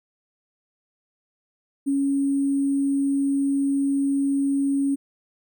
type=tone with sample-and-hold; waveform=sine; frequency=277.2 Hz; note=C#4; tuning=in tune; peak=-19 dBFS; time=1.86-4.96 s; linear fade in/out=20 ms; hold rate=8820 Hz; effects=none